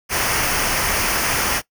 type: noise with comb filter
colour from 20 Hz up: pink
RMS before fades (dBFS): -20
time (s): 0.09-1.62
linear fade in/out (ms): 50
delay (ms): 0.26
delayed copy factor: -0.6
effects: noise-tail reverb RT60 0.1 s tail -19 dB re dry